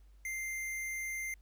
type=tone; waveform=square; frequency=2093 Hz; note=C7; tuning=in tune; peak=-37 dBFS; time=0.25-1.34 s; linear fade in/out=2 ms; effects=added 50 Hz sine -56 dBFS peak until 1.41 s + pink hiss -75 dBFS RMS until 1.41 s